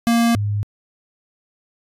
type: tone pair in turn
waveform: square / sine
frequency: 233.1 / 103.3 Hz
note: A#3 / G#2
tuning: 0 / -9 cents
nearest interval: octave + major second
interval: 1409 cents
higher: first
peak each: -14 / -18 dBFS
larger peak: first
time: 0.07-0.35 / 0.35-0.63 s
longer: neither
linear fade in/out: 0 ms
effects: resampled to 32000 Hz